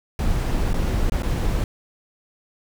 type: noise with dropouts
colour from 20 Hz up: brown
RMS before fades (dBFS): -21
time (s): 0.19-1.64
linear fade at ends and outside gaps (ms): 1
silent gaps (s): 0.732-0.741 / 1.098-1.12 / 1.222-1.232
effects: none